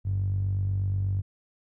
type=tone with band-pass filter; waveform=sawtooth; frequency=48.28 Hz; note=G1; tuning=26 cents flat; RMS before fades=-27 dBFS; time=0.04-1.22 s; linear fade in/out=20 ms; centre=100 Hz; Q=7.4; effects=none